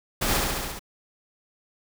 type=noise with echo; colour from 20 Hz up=pink; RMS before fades=-25 dBFS; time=0.21-0.38 s; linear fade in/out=10 ms; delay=69 ms; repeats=6; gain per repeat=-2 dB; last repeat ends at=0.794 s; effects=none